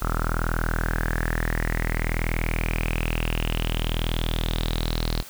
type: tone with low-pass filter sweep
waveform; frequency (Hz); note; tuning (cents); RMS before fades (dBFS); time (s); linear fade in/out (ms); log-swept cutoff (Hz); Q
sawtooth; 40.55; E1; -28; -25; 0.01-5.23; 20; 1300 to 4300; 7.5
effects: white hiss -43 dBFS RMS until 5.29 s